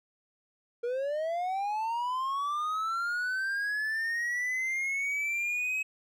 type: linear sweep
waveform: triangle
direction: up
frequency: 466.9 to 2562 Hz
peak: -27 dBFS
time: 0.83-5.83 s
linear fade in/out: 10 ms
effects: none